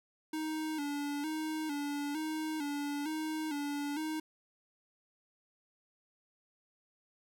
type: tone with vibrato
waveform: square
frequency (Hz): 300.1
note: D4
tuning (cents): +38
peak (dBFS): -35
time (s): 0.33-4.2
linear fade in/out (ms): 5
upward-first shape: square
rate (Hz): 1.1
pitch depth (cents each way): 71
effects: none